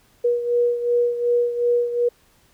sine beating tone pair, 480 / 482.7 Hz, B4 / B4, -49 / -40 cents, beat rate 2.7 Hz, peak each -18 / -24 dBFS, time 0.24-2.09 s, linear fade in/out 10 ms, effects pink hiss -58 dBFS RMS until 2.53 s

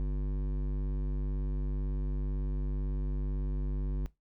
sine tone with hard clipping, 49 Hz, G1, in tune, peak -31 dBFS, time 0-4.06 s, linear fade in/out 0 ms, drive 13 dB, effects noise-tail reverb RT60 0.2 s tail -20 dB re dry

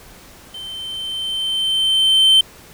triangle tone with level ramp, 3100 Hz, G7, 20 cents flat, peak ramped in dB -28 to -6 dBFS, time 0.54-2.41 s, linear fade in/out 5 ms, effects pink hiss -43 dBFS RMS until 2.73 s

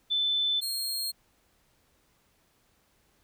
sine / sawtooth tone pair in turn, 3520 / 4243 Hz, A7 / C8, 0 / +23 cents, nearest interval minor third, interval 323 cents, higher second, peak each -24 / -27 dBFS, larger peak first, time 0.1-0.61 / 0.61-1.12 s, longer neither, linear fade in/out 20 ms, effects pink hiss -68 dBFS RMS until 3.23 s

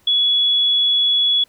sine tone, 3385 Hz, G#7, 32 cents sharp, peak -13 dBFS, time 0.07-1.44 s, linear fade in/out 5 ms, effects pink hiss -57 dBFS RMS until 1.48 s

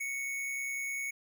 square tone with amplitude modulation, 2217 Hz, C#7, in tune, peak -33 dBFS, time 0-1.11 s, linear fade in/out 10 ms, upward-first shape sine, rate 130 Hz, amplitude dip 35%, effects none

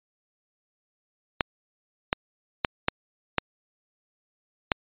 clicks, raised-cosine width 0.3 ms, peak -4 dBFS, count 6, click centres 1.408 / 2.129 / 2.648 / 2.884 / 3.383 / 4.718 s, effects resampled to 8000 Hz

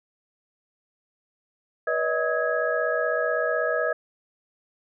sine tone cluster, 486.7 / 576 / 632 / 1274 / 1658 Hz, B4 / D5 / D#5 / D#6 / G#6, -25 / -34 / +27 / +41 / -3 cents, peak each -28 / -31 / -26 / -31 / -28 dBFS, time 1.87-3.93 s, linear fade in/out 5 ms, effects none

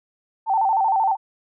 sine tone with vibrato, 830.6 Hz, G#5, in tune, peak -16 dBFS, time 0.46-1.17 s, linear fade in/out 50 ms, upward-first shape square, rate 13 Hz, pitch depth 120 cents each way, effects none

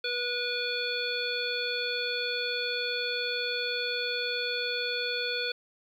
harmonic tone with a mistuned harmonic, 487.3 Hz, B4, 23 cents flat, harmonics 1 / 3 / 5 / 7 / 9, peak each -35 / -35 / -35 / -35 / -35 dBFS, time 0.04-5.52 s, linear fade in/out 5 ms, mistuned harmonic 7, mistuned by +22 cents, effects 10-bit

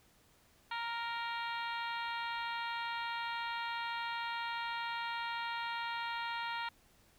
harmonic tone, 466.2 Hz, A#4, in tune, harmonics 2 / 3 / 4 / 5 / 6 / 7 / 8 / 9, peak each -39 / -43 / -45 / -47 / -49 / -50 / -51 / -52 dBFS, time 0.71-6.69 s, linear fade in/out 5 ms, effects pink hiss -67 dBFS RMS until 7.18 s

